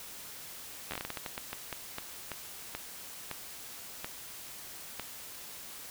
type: slowing click train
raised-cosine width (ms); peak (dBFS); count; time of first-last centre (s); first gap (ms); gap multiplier
0.3; -20; 19; 0.91-4.997; 11; 1.3
effects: white hiss -46 dBFS RMS until 5.9 s